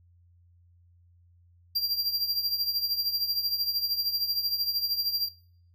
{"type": "tone with tremolo", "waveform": "square", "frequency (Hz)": 4747, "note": "D8", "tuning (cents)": 18, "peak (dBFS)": -23, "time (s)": [1.75, 5.29], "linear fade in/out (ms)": 10, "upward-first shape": "triangle", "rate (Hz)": 13, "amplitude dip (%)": 70, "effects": ["noise-tail reverb RT60 0.6 s tail -24 dB re dry", "added 87 Hz sine -57 dBFS peak until 5.74 s"]}